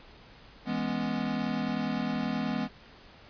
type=chord; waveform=square; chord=C# minor seventh; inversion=first; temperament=equal; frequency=164.81 / 207.7 / 246.9 / 277.2 Hz; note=E3 / G#3 / B3 / C#4; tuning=0 / 0 / 0 / 0 cents; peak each=-38 / -34 / -33 / -38 dBFS; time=0.65-2.69 s; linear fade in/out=50 ms; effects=pink hiss -53 dBFS RMS until 3.29 s + resampled to 11025 Hz